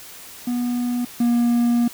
triangle tone pair in turn, 243.8 / 238.2 Hz, B3 / A#3, -22 / +38 cents, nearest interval unison, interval 40 cents, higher first, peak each -18 / -13 dBFS, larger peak second, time 0.47-1.05 / 1.2-1.88 s, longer second, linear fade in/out 5 ms, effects white hiss -40 dBFS RMS until 1.93 s

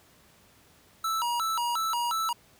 square tone with vibrato, 1121 Hz, C#6, 19 cents sharp, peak -27 dBFS, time 1.04-2.33 s, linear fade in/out 5 ms, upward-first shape square, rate 2.8 Hz, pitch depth 280 cents each way, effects pink hiss -59 dBFS RMS until 2.59 s + high-pass 60 Hz 12 dB/octave

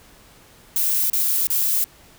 violet noise bursts, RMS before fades -20 dBFS, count 3, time 0.76-1.842 s, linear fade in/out 2 ms, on 340 ms, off 31 ms, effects pink hiss -50 dBFS RMS until 2.18 s

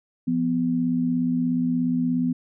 sine tone pair together, 172.5 / 249.4 Hz, F3 / B3, -21 / +17 cents, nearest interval tritone, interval 638 cents, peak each -26 / -21 dBFS, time 0.27-2.33 s, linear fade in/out 10 ms, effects none

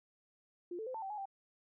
sine tone with pitch steps, 350.9 / 440.9 / 513 / 889 / 774 / 841 / 784 Hz, F4 / A4 / C5 / A5 / G5 / G#5 / G5, +8 / +4 / -34 / +18 / -22 / +22 / 0 cents, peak -39 dBFS, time 0.71-1.256 s, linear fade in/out 5 ms, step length 78 ms, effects none

